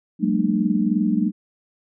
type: tone cluster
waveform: sine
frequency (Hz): 184.2 / 203.3 / 226.5 / 245.9 / 300.8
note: F#3 / G#3 / A#3 / B3 / D4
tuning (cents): -7 / -37 / -50 / -7 / +42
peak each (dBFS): -24 / -22 / -22 / -31 / -24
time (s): 0.19-1.32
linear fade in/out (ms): 50
effects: none